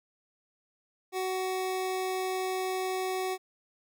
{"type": "tone", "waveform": "25% pulse", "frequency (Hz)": 374, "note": "F#4", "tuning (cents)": 19, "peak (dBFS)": -26, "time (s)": [1.12, 3.38], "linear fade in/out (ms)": 50, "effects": []}